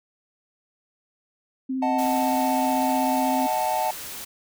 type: tone with vibrato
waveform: sine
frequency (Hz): 261.6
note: C4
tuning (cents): 0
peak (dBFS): -24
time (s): 1.69-3.47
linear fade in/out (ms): 10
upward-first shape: sine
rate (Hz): 16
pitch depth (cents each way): 17
type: chord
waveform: triangle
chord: D# diminished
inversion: none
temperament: equal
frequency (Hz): 622.3 / 740 / 880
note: D#5 / F#5 / A5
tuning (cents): 0 / 0 / 0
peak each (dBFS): -27 / -24 / -23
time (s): 1.82-3.91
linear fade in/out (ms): 5
type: noise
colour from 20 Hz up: white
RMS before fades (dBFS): -36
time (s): 1.98-4.25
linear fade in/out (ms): 10
effects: none